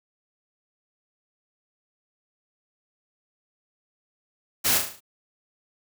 white noise with echo, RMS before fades -22 dBFS, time 4.64-4.79 s, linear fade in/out 20 ms, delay 36 ms, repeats 6, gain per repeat -5 dB, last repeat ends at 5.006 s, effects none

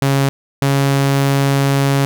sawtooth tone pair in turn, 137.6 / 138.4 Hz, C#3 / C#3, -12 / -2 cents, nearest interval unison, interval 10 cents, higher second, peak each -8 dBFS, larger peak neither, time 0.02-0.29 / 0.62-2.05 s, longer second, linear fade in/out 0 ms, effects none

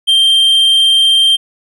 triangle tone, 3162 Hz, G7, 14 cents sharp, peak -5 dBFS, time 0.07-1.37 s, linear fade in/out 20 ms, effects none

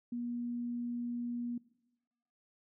sine tone, 240 Hz, B3, 49 cents flat, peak -35 dBFS, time 0.12-1.58 s, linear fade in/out 5 ms, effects noise-tail reverb RT60 1.0 s tail -21 dB re dry

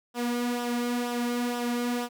sawtooth tone with flanger, 241.6 Hz, B3, 38 cents flat, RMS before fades -29 dBFS, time 0.14-2.09 s, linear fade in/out 50 ms, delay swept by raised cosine 0.44 to 3.04 ms, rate 2.1 Hz, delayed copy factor -0.55, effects none

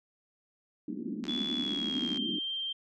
white band-pass noise, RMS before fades -36 dBFS, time 0.88-2.39 s, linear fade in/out 5 ms, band 200 to 310 Hz, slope 48 dB/octave
click train, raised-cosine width 0.2 ms, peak -26 dBFS, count 69, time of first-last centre 1.24-2.173 s, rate 72.9 Hz
sine tone with pitch glide, 3424 to 3158 Hz, A7 to G7, -48 to +12 cents, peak -32 dBFS, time 1.28-2.73 s, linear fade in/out 10 ms, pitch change -140 cents, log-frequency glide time 1.53-2.21 s
effects none

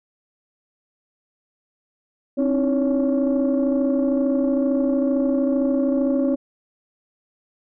sine tone cluster, 265.5 / 298.7 / 320.9 / 560 Hz, C4 / D4 / E4 / C#5, +25 / +29 / -46 / +18 cents, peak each -18 / -26 / -26 / -22 dBFS, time 2.37-6.36 s, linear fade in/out 20 ms, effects tanh soft clip ceiling -12 dBFS

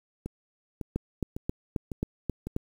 two click trains, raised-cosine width 3 ms, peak -21 / -15 dBFS, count 5 / 7, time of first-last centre 0.26-2.47 / 0.96-2.564 s, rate 1.81 / 3.74 Hz, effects 8-bit

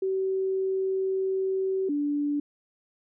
sine tone pair in turn, 381.6 / 290.8 Hz, G4 / D4, -47 / -17 cents, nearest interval perfect fourth, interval 470 cents, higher first, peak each -24 dBFS, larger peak neither, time 0.02-1.89 / 1.89-2.4 s, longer first, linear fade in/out 5 ms, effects none

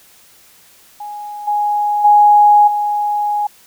sine tone with level steps, 830.6 Hz, G#5, in tune, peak -25 / -13 / -5 / -14 dBFS, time 1-3.47 s, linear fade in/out 5 ms, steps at 1.47 / 2.04 / 2.67 s, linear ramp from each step 10 ms, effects white hiss -47 dBFS RMS until 3.66 s

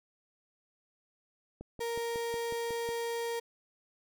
click train, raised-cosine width 2 ms, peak -30 dBFS, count 8, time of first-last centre 1.61-2.89 s, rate 5.47 Hz
35% pulse tone, 466.2 Hz, A#4, in tune, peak -31 dBFS, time 1.8-3.4 s, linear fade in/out 10 ms
effects none

